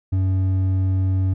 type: tone with hard clipping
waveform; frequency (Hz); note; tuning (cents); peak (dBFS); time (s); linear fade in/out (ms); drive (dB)
sine; 94.3; F#2; +33; -18; 0.12-1.34; 10; 5
effects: none